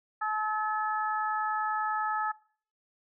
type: harmonic tone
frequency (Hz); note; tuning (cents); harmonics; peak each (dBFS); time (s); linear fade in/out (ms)
430; A4; -40; 2 / 3 / 4; -32 / -31 / -35; 0.21-2.32; 10
effects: noise-tail reverb RT60 0.5 s tail -21 dB re dry